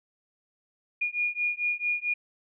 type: beating tone pair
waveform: sine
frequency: 2433 / 2437.5 Hz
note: D#7 / D#7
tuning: -39 / -36 cents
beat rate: 4.5 Hz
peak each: -29 dBFS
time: 1.01-2.14 s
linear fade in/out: 10 ms
effects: none